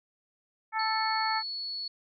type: harmonic tone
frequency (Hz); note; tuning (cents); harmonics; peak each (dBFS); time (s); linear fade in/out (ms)
440; A4; 0; 2 / 3 / 4 / 5; -29 / -33 / -35 / -37; 0.72-1.43; 50
type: tone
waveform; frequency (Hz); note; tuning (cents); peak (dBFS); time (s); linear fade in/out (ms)
sine; 4401; C#8; -13; -33; 0.79-1.88; 5
effects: none